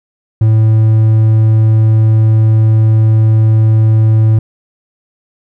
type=tone; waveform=triangle; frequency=110 Hz; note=A2; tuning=in tune; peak=-3 dBFS; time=0.41-4.39 s; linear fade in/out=5 ms; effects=none